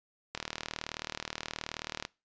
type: click train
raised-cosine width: 0.2 ms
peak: -17 dBFS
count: 67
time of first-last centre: 0.35-2.051 s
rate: 38.8 Hz
effects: noise-tail reverb RT60 0.3 s tail -24 dB re dry + resampled to 16000 Hz